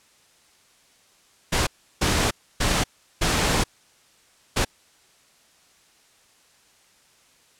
pink noise bursts at uneven times, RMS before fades -21 dBFS, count 5, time 1.52-1.67 / 2.01-2.31 / 2.6-2.84 / 3.21-3.64 / 4.56-4.65 s, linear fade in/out 10 ms, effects white hiss -58 dBFS RMS until 7.59 s + low-pass 9000 Hz 12 dB/octave

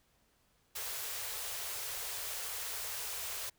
white band-stop noise, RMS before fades -40 dBFS, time 0.75-3.5 s, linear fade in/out 10 ms, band 120 to 390 Hz, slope 96 dB/octave, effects pink hiss -72 dBFS RMS until 3.58 s

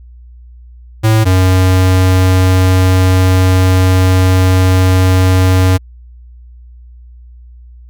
square tone pair in turn, 110 / 92.85 Hz, A2 / F#2, 0 / +7 cents, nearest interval minor third, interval 293 cents, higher first, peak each -7 dBFS, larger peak neither, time 1.03-1.25 / 1.25-5.78 s, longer second, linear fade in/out 20 ms, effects added 60 Hz sine -33 dBFS peak until 7.89 s

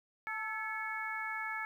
harmonic tone with a mistuned harmonic, 440.9 Hz, A4, 4 cents sharp, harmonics 2 / 3 / 4 / 5, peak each -43 / -42 / -40 / -41 dBFS, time 0.27-1.65 s, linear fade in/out 0 ms, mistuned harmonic 4, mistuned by -49 cents, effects 11-bit

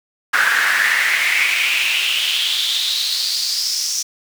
brown noise with high-pass filter sweep, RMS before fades -18 dBFS, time 0.33-4.03 s, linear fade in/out 10 ms, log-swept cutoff 1500 to 5800 Hz, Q 5.7, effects none

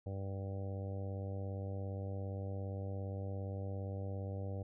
harmonic tone, 97.4 Hz, G2, 11 cents flat, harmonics 1 / 2 / 3 / 4 / 5 / 6 / 7 / 8, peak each -39 / -49 / -52 / -55 / -49 / -51 / -58 / -58 dBFS, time 0.06-4.63 s, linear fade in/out 5 ms, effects none

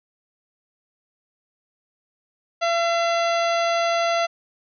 harmonic tone, 678 Hz, E5, 49 cents sharp, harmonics 1 / 2 / 3 / 4 / 5 / 6 / 7 / 9, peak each -20 / -26 / -30 / -32 / -34 / -36 / -37 / -39 dBFS, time 2.61-4.27 s, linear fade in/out 20 ms, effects none

